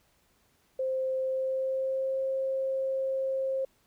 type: tone with pitch glide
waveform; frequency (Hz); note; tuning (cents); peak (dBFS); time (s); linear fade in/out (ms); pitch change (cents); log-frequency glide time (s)
sine; 523.3 to 532.4; C5 to C5; 0 to +30; -27; 0.79-3.65; 5; +30; 1.19-2.21
effects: pink hiss -68 dBFS RMS until 3.86 s